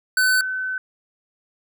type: tone pair in turn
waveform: square / sine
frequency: 1512 / 1518.1 Hz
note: F#6 / F#6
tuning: +37 / +44 cents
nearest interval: unison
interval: 7 cents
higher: second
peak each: -16 / -23 dBFS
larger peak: first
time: 0.17-0.41 / 0.41-0.78 s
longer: second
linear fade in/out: 2 ms
effects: none